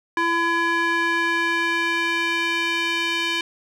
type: tone with band-pass filter sweep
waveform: square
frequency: 336.4 Hz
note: E4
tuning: 35 cents sharp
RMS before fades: -22 dBFS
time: 0.17-3.41 s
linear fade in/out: 2 ms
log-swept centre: 1400 to 2800 Hz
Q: 2
effects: none